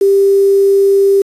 sine tone with quantisation, 394.7 Hz, G4, 12 cents sharp, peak -6 dBFS, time 0.01-1.22 s, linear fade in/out 5 ms, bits 5, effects resampled to 32000 Hz

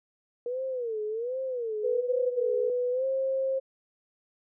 sine tone with vibrato, 473.1 Hz, A#4, 26 cents sharp, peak -29 dBFS, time 0.46-2.7 s, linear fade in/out 2 ms, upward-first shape sine, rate 1.3 Hz, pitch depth 190 cents each way
sine tone with pitch glide, 493.9 to 532.4 Hz, B4 to C5, 0 to +30 cents, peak -25 dBFS, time 1.83-3.6 s, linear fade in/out 20 ms, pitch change +130 cents, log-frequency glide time 2.91-3.05 s
effects none

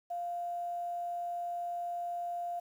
sine tone with quantisation, 698 Hz, F5, 1 cent flat, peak -34 dBFS, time 0.1-2.6 s, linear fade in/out 10 ms, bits 10, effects none

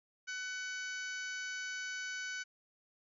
harmonic tone with a mistuned harmonic, 750 Hz, F#5, 23 cents sharp, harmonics 2 / 3 / 4 / 5 / 6 / 7 / 8 / 9, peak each -40 / -47 / -50 / -57 / -52 / -56 / -49 / -56 dBFS, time 0.27-2.44 s, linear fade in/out 20 ms, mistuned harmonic 5, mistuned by +31 cents, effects none

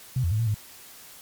sine tone with pitch steps, 128.3 / 85.1 / 107.5 / 115.4 / 105.4 Hz, C3 / F2 / A2 / A#2 / G#2, -34 / -44 / -40 / -17 / +26 cents, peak -21 dBFS, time 0.16-0.545 s, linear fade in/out 5 ms, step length 77 ms, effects white hiss -47 dBFS RMS until 1.21 s + MP3 96 kbps

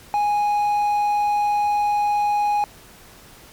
triangle tone, 828 Hz, G#5, 5 cents flat, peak -15 dBFS, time 0.14-2.64 s, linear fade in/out 0 ms, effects pink hiss -46 dBFS RMS until 3.52 s + MP3 96 kbps

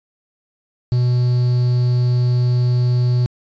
triangle tone with quantisation, 123.47 Hz, B2, in tune, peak -11 dBFS, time 0.92-3.26 s, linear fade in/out 0 ms, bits 6, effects resampled to 16000 Hz

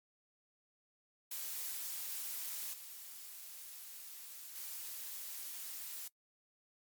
blue noise with level steps, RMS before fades -42 / -50 / -45 dBFS, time 1.31-6.08 s, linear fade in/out 5 ms, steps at 2.73 / 4.55 s, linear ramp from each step 10 ms, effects noise-tail reverb RT60 0.1 s tail -22 dB re dry + MP3 96 kbps

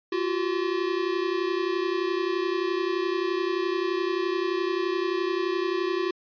square tone pair together, 346.6 / 378.2 Hz, F4 / F#4, -13 / +38 cents, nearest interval major second, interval 151 cents, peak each -28 dBFS, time 0.12-6.11 s, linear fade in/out 5 ms, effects resampled to 11025 Hz

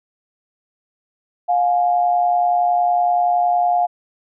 sine tone pair together, 710 / 840.7 Hz, F5 / G#5, +28 / +21 cents, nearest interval minor third, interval 293 cents, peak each -14 / -23 dBFS, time 1.48-3.87 s, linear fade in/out 20 ms, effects none

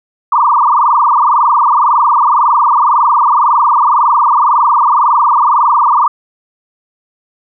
sine tone with frequency modulation, 1068 Hz, C6, 35 cents sharp, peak -6 dBFS, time 0.32-6.08 s, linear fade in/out 5 ms, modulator 21.9 Hz, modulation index 6.8, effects none

